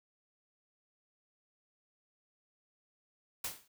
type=noise with exponential decay; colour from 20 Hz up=white; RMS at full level=-34 dBFS; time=3.44-3.68 s; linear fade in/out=5 ms; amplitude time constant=52 ms; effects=none